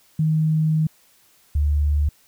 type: tone pair in turn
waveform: sine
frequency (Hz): 156.8 / 73.55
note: D#3 / D2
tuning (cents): +14 / +3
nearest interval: octave + minor second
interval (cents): 1311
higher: first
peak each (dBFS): -16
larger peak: neither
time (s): 0.19-0.87 / 1.55-2.09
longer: first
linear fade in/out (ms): 5
effects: white hiss -57 dBFS RMS until 2.27 s